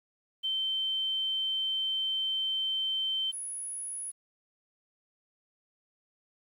sine tone pair in turn, 3100 / 10307 Hz, G7 / E9, -20 / -40 cents, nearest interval octave + major sixth, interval 2080 cents, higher second, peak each -28 / -35 dBFS, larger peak first, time 0.43-3.32 / 3.32-4.12 s, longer first, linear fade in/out 20 ms, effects 10-bit

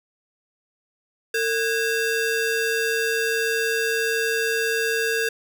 35% pulse ring-modulated tone, 1046.5 Hz, C6, in tune, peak -16 dBFS, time 1.34-5.29 s, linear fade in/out 5 ms, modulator 594 Hz, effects none

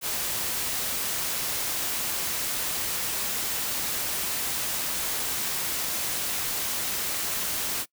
white noise, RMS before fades -29 dBFS, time 0.01-7.86 s, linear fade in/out 50 ms, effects noise-tail reverb RT60 0.1 s tail -23 dB re dry

